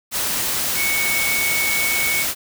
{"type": "tone in noise", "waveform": "sine", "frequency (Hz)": 2222, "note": "C#7", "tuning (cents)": 4, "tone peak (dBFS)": -20, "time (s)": [0.75, 2.26], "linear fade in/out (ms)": 50, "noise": "white", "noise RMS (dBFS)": -22, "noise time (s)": [0.11, 2.35], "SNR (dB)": -1, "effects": []}